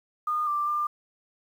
sine tone with pitch steps, 1221 / 1180 / 1195 Hz, D#6 / D6 / D6, -33 / +8 / +30 cents, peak -24 dBFS, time 0.27-0.87 s, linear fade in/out 5 ms, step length 200 ms, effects 9-bit

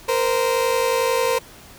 30% pulse tone pair together, 466.2 / 517.3 Hz, A#4 / C5, 0 / -20 cents, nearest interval major second, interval 180 cents, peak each -18 dBFS, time 0.08-1.39 s, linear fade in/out 10 ms, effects pink hiss -44 dBFS RMS until 1.78 s

